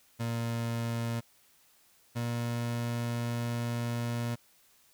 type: tone pair in turn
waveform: 30% pulse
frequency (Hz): 116.54 / 118.51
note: A#2 / A#2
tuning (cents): 0 / +29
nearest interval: unison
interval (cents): 29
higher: second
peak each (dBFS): -28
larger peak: neither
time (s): 0.19-1.21 / 2.15-4.36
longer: second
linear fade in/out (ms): 20
effects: white hiss -64 dBFS RMS until 4.93 s